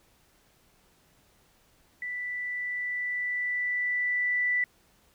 sine tone with level ramp, 1975.5 Hz, B6, in tune, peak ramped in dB -32 to -23 dBFS, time 2.02-4.64 s, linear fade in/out 2 ms, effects pink hiss -64 dBFS RMS until 5.14 s

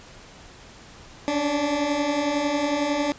20% pulse beating tone pair, 281.6 / 292.6 Hz, C#4 / D4, +27 / -6 cents, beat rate 11 Hz, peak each -24 / -18 dBFS, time 1.28-3.12 s, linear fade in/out 0 ms, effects pink hiss -46 dBFS RMS until 3.18 s + resampled to 16000 Hz

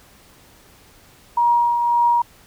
sine tone with tremolo, 950 Hz, A#5, 33 cents sharp, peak -12 dBFS, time 1.37-2.22 s, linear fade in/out 5 ms, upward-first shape triangle, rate 1.8 Hz, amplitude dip 45%, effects pink hiss -50 dBFS RMS until 2.46 s

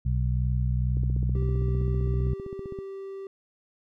harmonic tone, 62.2 Hz, B1, 13 cents sharp, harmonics 1 / 2 / 3, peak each -25 / -26 / -36 dBFS, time 0.05-2.34 s, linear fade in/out 10 ms
click train, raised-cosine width 3 ms, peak -25 dBFS, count 29, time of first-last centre 0.97-2.788 s, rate 15.4 Hz
triangle tone, 389.6 Hz, G4, 11 cents flat, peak -33 dBFS, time 1.35-3.27 s, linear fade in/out 2 ms
effects none

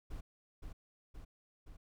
brown noise with echo, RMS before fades -43 dBFS, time 0.1-0.21 s, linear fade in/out 10 ms, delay 520 ms, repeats 3, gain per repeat -3 dB, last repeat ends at 1.77 s, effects none

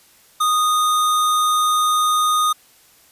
sine tone with sample-and-hold, 1240 Hz, D#6, 6 cents flat, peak -14 dBFS, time 0.4-2.53 s, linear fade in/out 10 ms, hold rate 4900 Hz, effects white hiss -52 dBFS RMS until 3.11 s + resampled to 32000 Hz

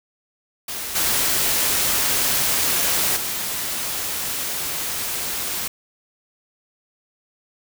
white noise with level steps, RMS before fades -29 / -20 / -26 dBFS, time 0.68-5.68 s, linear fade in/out 5 ms, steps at 0.95 / 3.16 s, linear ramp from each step 10 ms, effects none

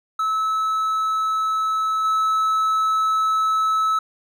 triangle tone with level steps, 1300 Hz, E6, 24 cents flat, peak -17 / -15 dBFS, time 0.19-3.99 s, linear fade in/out 5 ms, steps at 2.04 s, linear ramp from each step 10 ms, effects none

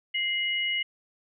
sine tone pair together, 2093 / 2912 Hz, C7 / F#7, 0 / -28 cents, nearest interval tritone, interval 572 cents, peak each -28 dBFS, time 0.14-0.83 s, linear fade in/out 10 ms, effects none

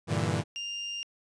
sawtooth chord, E half-diminished seventh, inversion first, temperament equal, 98 / 116.54 / 146.83 / 164.81 Hz, G2 / Bb2 / D3 / E3, 0 / 0 / 0 / 0 cents, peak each -28 dBFS, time 0.07-0.44 s, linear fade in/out 50 ms
35% pulse tone, 2800 Hz, F7, 4 cents sharp, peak -32 dBFS, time 0.56-1.03 s, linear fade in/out 0 ms
effects resampled to 22050 Hz

